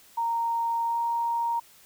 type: tone with pitch glide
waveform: sine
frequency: 927 to 933.4 Hz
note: A#5 to A#5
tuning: -10 to +2 cents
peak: -24 dBFS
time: 0.17-1.6 s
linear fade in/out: 10 ms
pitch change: +12 cents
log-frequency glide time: 0.85-0.98 s
effects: white hiss -55 dBFS RMS until 1.85 s